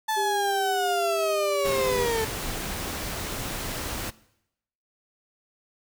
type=linear sweep; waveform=35% pulse; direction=down; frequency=880 to 436.2 Hz; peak=-22 dBFS; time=0.08-2.25 s; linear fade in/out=10 ms
type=tone; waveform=sine; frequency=398.8 Hz; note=G4; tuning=30 cents sharp; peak=-28 dBFS; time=0.16-2.07 s; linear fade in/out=20 ms
type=noise; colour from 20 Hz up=pink; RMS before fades=-32 dBFS; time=1.64-4.11 s; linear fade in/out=20 ms
effects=noise-tail reverb RT60 0.8 s tail -20 dB re dry